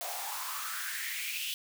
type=noise with high-pass filter sweep; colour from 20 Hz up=white; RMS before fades=-37 dBFS; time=0.01-1.54 s; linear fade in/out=0 ms; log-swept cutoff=650 to 3100 Hz; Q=5.5; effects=none